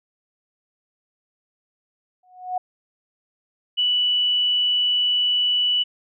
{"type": "tone with exponential growth", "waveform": "sine", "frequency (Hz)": 733, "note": "F#5", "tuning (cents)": -16, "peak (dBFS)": -19, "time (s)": [2.23, 2.58], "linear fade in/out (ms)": 5, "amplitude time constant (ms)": 76}
{"type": "tone", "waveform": "sine", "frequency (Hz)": 2960, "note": "F#7", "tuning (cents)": 0, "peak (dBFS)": -17, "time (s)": [3.77, 5.84], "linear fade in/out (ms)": 20}
{"effects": []}